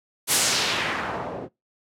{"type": "noise with low-pass filter sweep", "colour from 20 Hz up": "white", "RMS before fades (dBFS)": -25, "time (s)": [0.27, 1.49], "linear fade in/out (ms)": 50, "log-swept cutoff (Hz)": [12000, 380], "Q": 1.2, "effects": ["noise-tail reverb RT60 0.2 s tail -23 dB re dry", "high-pass 100 Hz 12 dB/octave"]}